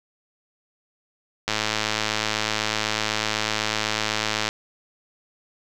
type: click train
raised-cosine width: 0.2 ms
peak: -5 dBFS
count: 326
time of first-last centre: 1.48-4.489 s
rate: 108 Hz
effects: none